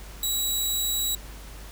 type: tone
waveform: 15% pulse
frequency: 3887 Hz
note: B7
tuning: 28 cents flat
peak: -17 dBFS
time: 0.23-1.15 s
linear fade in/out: 2 ms
effects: added 50 Hz sine -40 dBFS peak until 1.71 s + pink hiss -46 dBFS RMS until 1.71 s